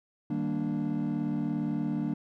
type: chord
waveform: triangle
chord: Eb major seventh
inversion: none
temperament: equal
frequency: 155.56 / 196 / 233.1 / 293.7 Hz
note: Eb3 / G3 / Bb3 / D4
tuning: 0 / 0 / 0 / 0 cents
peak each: -32 / -32 / -30 / -30 dBFS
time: 0.3-2.14 s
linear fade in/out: 5 ms
effects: tanh soft clip ceiling -20 dBFS